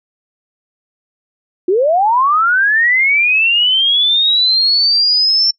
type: linear sweep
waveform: sine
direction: up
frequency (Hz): 341.5 to 5420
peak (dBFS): -9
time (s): 1.68-5.51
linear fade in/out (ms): 5
effects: noise-tail reverb RT60 0.1 s tail -26 dB re dry